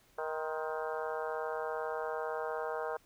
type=harmonic tone with a mistuned harmonic; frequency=157.4 Hz; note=D#3; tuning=20 cents sharp; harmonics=3 / 4 / 5 / 6 / 7 / 8 / 9 / 10; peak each=-38 / -40 / -42 / -44 / -45 / -46 / -47 / -48 dBFS; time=0.18-2.97 s; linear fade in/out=5 ms; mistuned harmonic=7; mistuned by=-68 cents; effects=pink hiss -66 dBFS RMS until 3.05 s